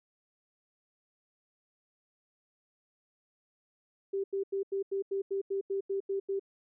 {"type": "tone bursts", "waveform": "sine", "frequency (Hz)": 392, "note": "G4", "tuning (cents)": 0, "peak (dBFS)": -29, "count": 12, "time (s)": [4.13, 6.396], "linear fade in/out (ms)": 10, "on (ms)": 110, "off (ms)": 86, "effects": []}